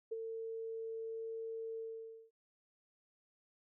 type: tone with ADSR envelope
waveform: sine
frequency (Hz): 450.1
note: A4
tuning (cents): +39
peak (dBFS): -35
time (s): 0.11-2.31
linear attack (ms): 13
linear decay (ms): 26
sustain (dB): -5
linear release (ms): 530
effects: none